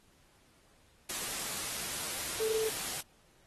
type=tone in noise; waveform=sine; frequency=440 Hz; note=A4; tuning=in tune; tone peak=-30 dBFS; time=2.4-2.69 s; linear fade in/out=5 ms; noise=white; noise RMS=-37 dBFS; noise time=1.09-3.01 s; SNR=+4 dB; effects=pink hiss -66 dBFS RMS until 3.46 s + AAC 32 kbps